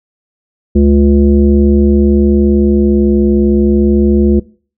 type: tone with frequency modulation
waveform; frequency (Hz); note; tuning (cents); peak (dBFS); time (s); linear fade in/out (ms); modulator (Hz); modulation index
sine; 211.6; G#3; +33; -5; 0.75-4.4; 10; 141; 1.2
effects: noise-tail reverb RT60 0.4 s tail -21 dB re dry